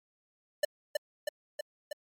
square tone with echo, 594 Hz, D5, 20 cents sharp, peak -24 dBFS, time 0.63-0.65 s, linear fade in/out 5 ms, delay 320 ms, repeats 4, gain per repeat -3 dB, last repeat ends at 1.93 s, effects MP3 64 kbps

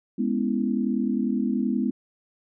sine chord, C# minor seventh, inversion second, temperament equal, 207.7 / 246.9 / 277.2 / 329.6 Hz, G#3 / B3 / C#4 / E4, 0 / 0 / 0 / 0 cents, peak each -26 / -25 / -31 / -31 dBFS, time 0.18-1.91 s, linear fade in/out 10 ms, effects none

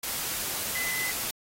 sine tone in noise, 2021 Hz, B6, 39 cents sharp, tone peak -30 dBFS, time 0.75-1.11 s, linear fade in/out 5 ms, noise white, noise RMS -32 dBFS, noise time 0.03-1.31 s, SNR -1 dB, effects AAC 48 kbps

